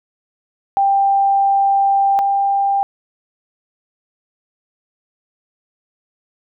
sine tone pair in turn, 790 / 793.8 Hz, G5 / G5, +13 / +22 cents, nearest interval unison, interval 9 cents, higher second, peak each -11 / -13 dBFS, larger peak first, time 0.77-2.19 / 2.19-2.83 s, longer first, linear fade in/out 0 ms, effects none

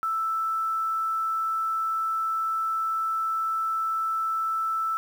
sine tone with quantisation, 1321 Hz, E6, 3 cents sharp, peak -24 dBFS, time 0.03-4.97 s, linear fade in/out 0 ms, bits 8, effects none

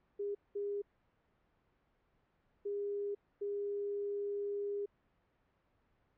sine tone bursts at uneven times, 406 Hz, G#4, 39 cents flat, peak -35 dBFS, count 4, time 0.19-0.35 / 0.55-0.82 / 2.65-3.15 / 3.41-4.86 s, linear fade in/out 10 ms, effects pink hiss -75 dBFS RMS until 6.17 s + low-pass 2000 Hz 12 dB/octave

